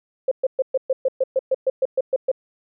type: tone bursts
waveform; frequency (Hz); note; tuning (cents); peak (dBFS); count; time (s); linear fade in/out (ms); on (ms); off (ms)
sine; 526; C5; +9; -15; 14; 0.28-2.316; 5; 34; 120
effects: none